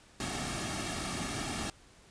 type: noise with comb filter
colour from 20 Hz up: pink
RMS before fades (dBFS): -36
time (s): 0.2-1.7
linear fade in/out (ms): 2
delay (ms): 2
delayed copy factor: -0.65
effects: pink hiss -59 dBFS RMS until 2.1 s + resampled to 22050 Hz